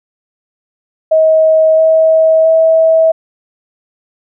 sine tone with pitch steps, 635 / 640.9 / 646.8 Hz, D#5 / E5 / E5, +35 / -49 / -33 cents, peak -5 dBFS, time 1.11-3.12 s, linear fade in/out 10 ms, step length 670 ms, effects none

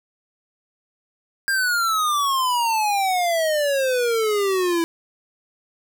square exponential sweep, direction down, 1614 to 329.6 Hz, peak -19 dBFS, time 1.48-4.84 s, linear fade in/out 0 ms, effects 10-bit

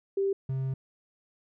sine / triangle tone pair in turn, 392.5 / 132.77 Hz, G4 / C3, +2 / +26 cents, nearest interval octave + perfect fifth, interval 1876 cents, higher first, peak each -24 / -26 dBFS, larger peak first, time 0.17-0.33 / 0.49-0.74 s, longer second, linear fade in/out 5 ms, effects none

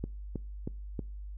click train, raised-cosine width 3 ms, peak -21 dBFS, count 4, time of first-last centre 0.04-0.992 s, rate 3.15 Hz, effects noise-tail reverb RT60 0.4 s tail -25 dB re dry + added 50 Hz sine -39 dBFS peak until 1.37 s

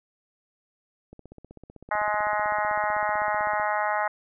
click train, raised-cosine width 2 ms, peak -31 dBFS, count 40, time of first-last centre 1.13-3.598 s, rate 15.8 Hz
harmonic tone, 210 Hz, G#3, 19 cents sharp, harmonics 3 / 4 / 5 / 6 / 7 / 8 / 9 / 10, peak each -30 / -27 / -32 / -32 / -33 / -39 / -33 / -41 dBFS, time 1.91-4.08 s, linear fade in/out 5 ms
effects none

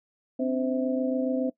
sine tone cluster, 258.2 / 285.4 / 517 / 650 Hz, C4 / D4 / C5 / E5, -23 / -49 / -21 / -24 cents, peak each -26 / -33 / -30 / -34 dBFS, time 0.39-1.5 s, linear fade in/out 10 ms, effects noise-tail reverb RT60 0.1 s tail -20 dB re dry

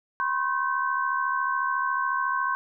sine tone cluster, 1001 / 1075 / 1537 Hz, B5 / C6 / G6, +23 / +47 / -35 cents, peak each -31 / -26 / -28 dBFS, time 0.2-2.55 s, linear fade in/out 0 ms, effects none

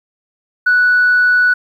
sine tone, 1478 Hz, F#6, 2 cents flat, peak -7 dBFS, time 0.66-1.54 s, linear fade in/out 10 ms, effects tanh soft clip ceiling -5 dBFS + 8-bit

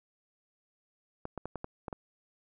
clicks, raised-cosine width 1 ms, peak -23 dBFS, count 7, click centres 1.254 / 1.377 / 1.456 / 1.557 / 1.644 / 1.882 / 1.928 s, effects none

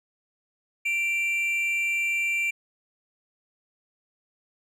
triangle tone pair together, 2349 / 2749 Hz, D7 / F7, 0 / -28 cents, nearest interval minor third, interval 272 cents, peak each -22 / -32 dBFS, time 0.85-2.51 s, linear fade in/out 10 ms, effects none

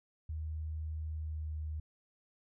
sine tone with pitch glide, 78.2 to 77.17 Hz, D#2 to D#2, +9 to -14 cents, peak -36 dBFS, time 0.29-1.8 s, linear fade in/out 5 ms, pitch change -23 cents, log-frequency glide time 1.11-1.57 s, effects none

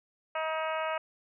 harmonic tone, 317.1 Hz, D#4, 33 cents sharp, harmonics 2 / 3 / 4 / 5 / 6 / 7 / 8 / 9, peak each -33 / -36 / -36 / -41 / -45 / -43 / -43 / -46 dBFS, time 0.35-0.98 s, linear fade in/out 5 ms, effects none

